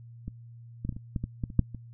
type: clicks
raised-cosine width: 5 ms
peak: -22 / -20 / -18 / -30 / -26 / -17 / -19 / -18 / -27 / -8 / -26 dBFS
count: 11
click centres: 0.28 / 0.85 / 0.892 / 0.925 / 0.965 / 1.162 / 1.24 / 1.438 / 1.502 / 1.593 / 1.747 s
effects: noise-tail reverb RT60 0.1 s tail -22 dB re dry + added 117 Hz sine -45 dBFS peak until 1.93 s